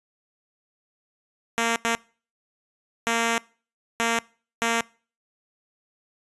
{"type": "tone bursts at uneven times", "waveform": "5% pulse", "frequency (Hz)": 230.6, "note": "A#3", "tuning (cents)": -19, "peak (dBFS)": -10, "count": 5, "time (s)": [[1.58, 1.76], [1.85, 1.95], [3.07, 3.38], [4, 4.19], [4.62, 4.81]], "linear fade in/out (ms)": 0, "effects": ["noise-tail reverb RT60 0.4 s tail -24 dB re dry", "resampled to 24000 Hz"]}